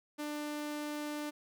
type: tone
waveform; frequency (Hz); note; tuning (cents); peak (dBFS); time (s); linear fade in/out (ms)
sawtooth; 297.2; D4; +21; -33; 0.18-1.31; 20
effects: none